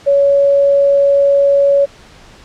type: tone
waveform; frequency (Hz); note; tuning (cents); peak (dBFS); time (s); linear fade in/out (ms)
sine; 561; C#5; +21; -7; 0.06-1.86; 20
effects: pink hiss -41 dBFS RMS until 2.44 s + low-pass 6000 Hz 12 dB/octave